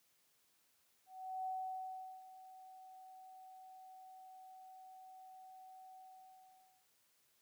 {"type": "tone with ADSR envelope", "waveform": "sine", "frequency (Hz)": 752, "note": "F#5", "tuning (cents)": 28, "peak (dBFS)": -38, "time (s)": [1.06, 6.87], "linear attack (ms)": 400, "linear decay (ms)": 760, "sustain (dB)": -16, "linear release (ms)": 910, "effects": ["white hiss -75 dBFS RMS until 7.41 s", "high-pass 80 Hz 12 dB/octave"]}